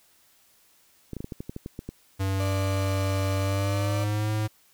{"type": "clicks", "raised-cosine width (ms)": 3, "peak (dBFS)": -21, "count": 11, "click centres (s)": [1.133, 1.167, 1.205, 1.244, 1.322, 1.405, 1.495, 1.564, 1.661, 1.791, 1.89]}
{"type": "tone with pitch glide", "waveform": "square", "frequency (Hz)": [96.4, 107.58], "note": ["G2", "A2"], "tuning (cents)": [-28, -39], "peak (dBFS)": -25, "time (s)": [2.19, 4.48], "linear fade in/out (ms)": 20, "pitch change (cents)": 189, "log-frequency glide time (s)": [3.41, 4.31]}
{"type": "tone", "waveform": "35% pulse", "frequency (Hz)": 589, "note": "D5", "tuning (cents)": 5, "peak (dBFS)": -30, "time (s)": [2.4, 4.04], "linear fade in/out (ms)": 0}
{"effects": ["white hiss -61 dBFS RMS until 4.73 s"]}